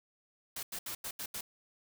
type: noise bursts at uneven times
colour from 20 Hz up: white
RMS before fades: -40 dBFS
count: 6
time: 0.56-0.63 / 0.72-0.79 / 0.86-0.95 / 1.04-1.11 / 1.19-1.26 / 1.34-1.41 s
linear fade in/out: 5 ms
effects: none